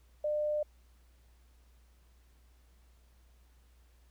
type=tone; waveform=sine; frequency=600 Hz; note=D5; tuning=37 cents sharp; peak=-29 dBFS; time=0.24-0.63 s; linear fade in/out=5 ms; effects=added 60 Hz sine -60 dBFS peak until 4.1 s + pink hiss -71 dBFS RMS until 4.1 s